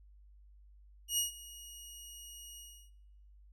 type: tone with ADSR envelope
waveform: 15% pulse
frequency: 2885 Hz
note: F#7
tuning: 44 cents flat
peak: -21 dBFS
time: 1.08-2.91 s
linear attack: 100 ms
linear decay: 130 ms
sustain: -20 dB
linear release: 330 ms
effects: noise-tail reverb RT60 0.9 s tail -21 dB re dry + added 50 Hz sine -56 dBFS peak until 3.52 s